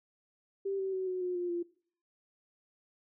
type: tone with pitch steps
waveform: sine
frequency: 392 / 383.9 / 376 / 368.3 / 360.7 / 353.3 / 346 Hz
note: G4 / G4 / F#4 / F#4 / F#4 / F4 / F4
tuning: 0 / -36 / +28 / -8 / -44 / +20 / -16 cents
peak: -31 dBFS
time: 0.65-1.63 s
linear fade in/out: 10 ms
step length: 140 ms
effects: noise-tail reverb RT60 0.5 s tail -20 dB re dry